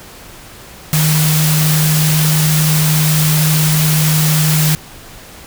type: tone in noise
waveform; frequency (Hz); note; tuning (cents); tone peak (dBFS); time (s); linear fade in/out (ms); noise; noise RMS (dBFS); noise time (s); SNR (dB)
sine; 154.7; D#3; -10; -11; 0.93-4.75; 0; white; -17; 0.93-4.75; +3
effects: pink hiss -36 dBFS RMS until 5.46 s